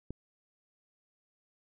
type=click; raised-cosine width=3 ms; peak=-26 dBFS; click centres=0.106 s; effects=none